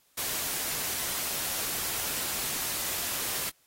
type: noise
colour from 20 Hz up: white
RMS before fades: -32 dBFS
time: 0.17-3.5 s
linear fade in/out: 10 ms
effects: white hiss -66 dBFS RMS until 3.66 s + AAC 48 kbps